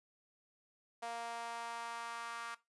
sawtooth tone with high-pass filter sweep, 233.1 Hz, A#3, in tune, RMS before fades -44 dBFS, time 1.02-2.55 s, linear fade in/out 10 ms, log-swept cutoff 720 to 1200 Hz, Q 2.9, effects noise-tail reverb RT60 0.2 s tail -17 dB re dry + resampled to 24000 Hz

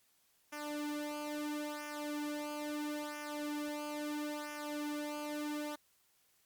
sawtooth tone with flanger, 296.9 Hz, D4, 19 cents sharp, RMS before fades -40 dBFS, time 0.52-5.76 s, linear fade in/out 10 ms, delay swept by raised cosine 0.24 to 2.84 ms, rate 0.75 Hz, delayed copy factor -0.85, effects white hiss -72 dBFS RMS until 6.45 s + MP3 96 kbps

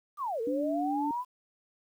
sine linear two-way sweep, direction down then up, 1241 to 438.8 to 1019 Hz, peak -30 dBFS, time 0.17-1.25 s, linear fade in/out 50 ms, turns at 0.41 s
sine tone, 291 Hz, D4, 16 cents flat, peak -30 dBFS, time 0.47-1.11 s, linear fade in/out 2 ms
effects 10-bit

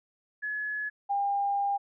sine tone pair in turn, 1700 / 802.3 Hz, G#6 / G5, +40 / +40 cents, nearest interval octave + minor second, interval 1300 cents, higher first, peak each -30 / -25 dBFS, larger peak second, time 0.42-0.9 / 1.09-1.78 s, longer second, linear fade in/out 20 ms, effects none

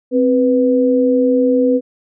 sine tone pair together, 261.6 / 493.9 Hz, C4 / B4, 0 / 0 cents, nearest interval major seventh, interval 1100 cents, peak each -13 dBFS, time 0.11-1.81 s, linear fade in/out 50 ms, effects none

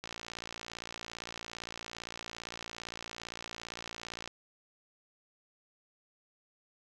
click train, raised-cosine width 0.2 ms, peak -23 dBFS, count 245, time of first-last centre 0.04-4.276 s, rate 57.6 Hz, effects none

